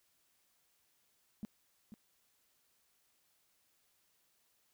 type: tone with echo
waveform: sine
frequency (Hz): 213.5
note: G#3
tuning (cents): +48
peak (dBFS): -37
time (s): 1.43-1.45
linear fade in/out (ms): 0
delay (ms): 490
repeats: 1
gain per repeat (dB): -10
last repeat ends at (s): 1.94
effects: tanh soft clip ceiling -33 dBFS + white hiss -75 dBFS RMS until 4.73 s